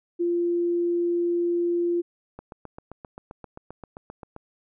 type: tone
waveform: sine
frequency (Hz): 345.9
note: F4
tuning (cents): -17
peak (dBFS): -21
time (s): 0.19-2.02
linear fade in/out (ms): 20
type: click train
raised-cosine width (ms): 1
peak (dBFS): -25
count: 16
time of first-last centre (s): 2.39-4.364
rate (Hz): 7.6
effects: none

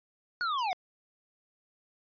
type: linear sweep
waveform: square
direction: down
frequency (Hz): 1480 to 696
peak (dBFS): -29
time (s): 0.41-0.73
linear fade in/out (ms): 0
effects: resampled to 11025 Hz

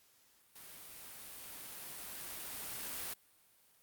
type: noise with level ramp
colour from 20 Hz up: white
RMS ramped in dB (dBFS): -53 to -41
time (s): 0.55-3.14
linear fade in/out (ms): 10
effects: white hiss -68 dBFS RMS until 3.82 s + Opus 48 kbps

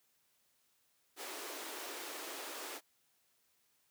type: high-pass noise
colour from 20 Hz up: pink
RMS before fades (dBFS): -45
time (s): 1.16-2.81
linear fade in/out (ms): 50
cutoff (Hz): 300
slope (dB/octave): 48
effects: white hiss -75 dBFS RMS until 3.9 s + high-pass 60 Hz 12 dB/octave

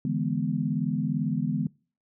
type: chord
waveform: sine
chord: E dominant seventh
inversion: third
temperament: equal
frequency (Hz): 146.83 / 164.81 / 207.7 / 246.9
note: D3 / E3 / G#3 / B3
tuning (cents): 0 / 0 / 0 / 0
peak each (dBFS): -30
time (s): 0.05-1.67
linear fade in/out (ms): 2
effects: noise-tail reverb RT60 0.4 s tail -25 dB re dry

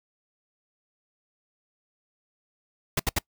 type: noise bursts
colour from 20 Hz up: pink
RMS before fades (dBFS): -24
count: 3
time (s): 2.97-3.188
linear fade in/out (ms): 5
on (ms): 26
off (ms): 70
effects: noise-tail reverb RT60 0.1 s tail -25 dB re dry

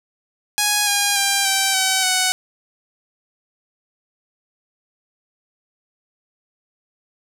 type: tone with pitch steps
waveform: 5% pulse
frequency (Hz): 830.6 / 812.6 / 794.9 / 777.7 / 760.8 / 744.3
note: G#5 / G#5 / G5 / G5 / F#5 / F#5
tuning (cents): 0 / -38 / +24 / -14 / +48 / +10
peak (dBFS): -4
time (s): 0.58-2.32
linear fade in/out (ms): 0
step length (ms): 290
effects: none

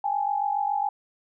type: tone pair together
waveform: sine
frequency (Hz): 806 / 853.2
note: G5 / G#5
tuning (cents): +48 / +46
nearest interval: minor second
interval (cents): 98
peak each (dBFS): -25 / -27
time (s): 0.04-0.89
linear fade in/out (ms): 5
effects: none

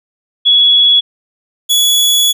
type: tone pair in turn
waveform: sine / sawtooth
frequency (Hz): 3371 / 3391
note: G#7 / G#7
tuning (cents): +25 / +35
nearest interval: unison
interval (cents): 10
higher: second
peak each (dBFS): -5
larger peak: neither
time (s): 0.45-1.01 / 1.69-2.33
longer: second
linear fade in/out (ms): 20
effects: none

